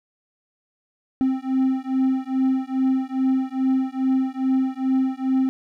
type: beating tone pair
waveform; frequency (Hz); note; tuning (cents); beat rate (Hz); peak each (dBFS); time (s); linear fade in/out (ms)
triangle; 261.6 / 264; C4 / C4; 0 / +16; 2.4; -20; 1.21-5.49; 0
effects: none

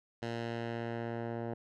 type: tone with low-pass filter sweep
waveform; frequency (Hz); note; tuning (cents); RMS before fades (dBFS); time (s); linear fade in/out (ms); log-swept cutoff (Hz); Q
10% pulse; 116.54; A#2; 0; -38; 0.22-1.54; 5; 4800 to 990; 0.81
effects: none

